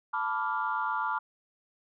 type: chord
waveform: sine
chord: B half-diminished seventh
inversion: third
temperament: equal with one note detuned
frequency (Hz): 880 / 987.8 / 1169.9 / 1396.9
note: A5 / B5 / D6 / F6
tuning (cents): 0 / 0 / -7 / 0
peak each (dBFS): -33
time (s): 0.13-1.19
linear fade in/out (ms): 10
effects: tanh soft clip ceiling -18 dBFS